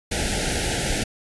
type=band-stop noise; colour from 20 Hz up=pink; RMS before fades=-24 dBFS; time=0.11-1.04 s; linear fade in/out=10 ms; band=870 to 1400 Hz; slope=96 dB/octave; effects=resampled to 24000 Hz